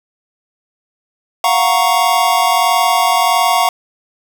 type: chord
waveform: square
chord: Gb major seventh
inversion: third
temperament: equal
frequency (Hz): 698.5 / 740 / 932.3 / 1108.7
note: F5 / Gb5 / Bb5 / Db6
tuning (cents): 0 / 0 / 0 / 0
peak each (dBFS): -17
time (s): 1.44-3.69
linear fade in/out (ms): 2
effects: none